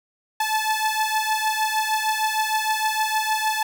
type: beating tone pair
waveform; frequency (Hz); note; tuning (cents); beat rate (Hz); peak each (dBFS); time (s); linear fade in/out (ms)
sawtooth; 866 / 872.5; A5 / A5; -28 / -15; 6.5; -19 / -21; 0.4-3.63; 5
effects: none